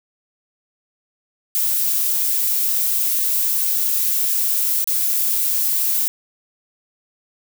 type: noise with dropouts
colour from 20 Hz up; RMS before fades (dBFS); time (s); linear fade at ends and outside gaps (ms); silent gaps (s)
violet; -19; 1.55-6.08; 0; 4.842-4.874
effects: none